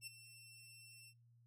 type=tone with ADSR envelope; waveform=15% pulse; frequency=2697 Hz; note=E7; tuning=39 cents sharp; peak=-38 dBFS; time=0.01-1.14 s; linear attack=60 ms; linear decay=11 ms; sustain=-13 dB; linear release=61 ms; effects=noise-tail reverb RT60 0.3 s tail -26 dB re dry + added 118 Hz sine -66 dBFS peak until 1.46 s